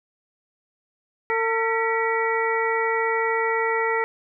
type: harmonic tone with a mistuned harmonic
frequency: 451.6 Hz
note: A4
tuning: 45 cents sharp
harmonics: 1 / 2 / 3 / 4 / 5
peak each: -24 / -26 / -29 / -26 / -31 dBFS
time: 1.3-4.04 s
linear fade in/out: 0 ms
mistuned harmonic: 4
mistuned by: +120 cents
effects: none